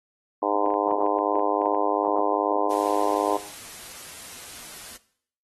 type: harmonic tone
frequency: 102.5 Hz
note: G#2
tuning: 22 cents flat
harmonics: 3 / 4 / 5 / 6 / 7 / 8 / 9 / 10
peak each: -30 / -30 / -30 / -30 / -30 / -30 / -30 / -30 dBFS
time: 0.42-3.37 s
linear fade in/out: 5 ms
type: clicks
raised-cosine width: 0.5 ms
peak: -32 dBFS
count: 11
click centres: 0.661 / 0.704 / 0.74 / 0.911 / 1.064 / 1.187 / 1.355 / 1.395 / 1.617 / 1.658 / 1.748 s
type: noise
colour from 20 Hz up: white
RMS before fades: -41 dBFS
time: 2.7-4.97 s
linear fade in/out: 10 ms
effects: noise-tail reverb RT60 0.6 s tail -17 dB re dry + AAC 32 kbps